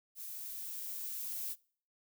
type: noise with level ramp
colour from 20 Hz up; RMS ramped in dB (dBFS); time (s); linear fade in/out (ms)
violet; -45 to -39; 0.15-1.56; 50
effects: noise-tail reverb RT60 0.5 s tail -24 dB re dry